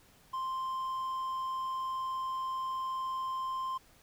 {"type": "tone", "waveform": "triangle", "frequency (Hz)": 1046.5, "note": "C6", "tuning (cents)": 0, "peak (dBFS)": -31, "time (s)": [0.33, 3.78], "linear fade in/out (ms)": 10, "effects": ["pink hiss -62 dBFS RMS until 4.02 s"]}